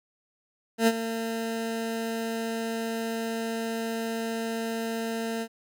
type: tone with ADSR envelope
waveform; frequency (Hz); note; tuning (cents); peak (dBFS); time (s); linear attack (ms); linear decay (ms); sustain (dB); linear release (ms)
20% pulse; 226.9; A#3; -47; -12; 0.78-5.48; 92; 45; -12; 63
effects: none